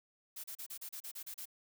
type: noise bursts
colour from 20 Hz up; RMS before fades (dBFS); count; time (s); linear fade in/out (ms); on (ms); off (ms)
blue; -45; 10; 0.36-1.456; 10; 79; 34
effects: none